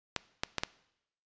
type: clicks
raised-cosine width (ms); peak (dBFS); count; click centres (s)
0.2; -12; 4; 0.163 / 0.435 / 0.583 / 0.635
effects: noise-tail reverb RT60 0.8 s tail -20 dB re dry + resampled to 16000 Hz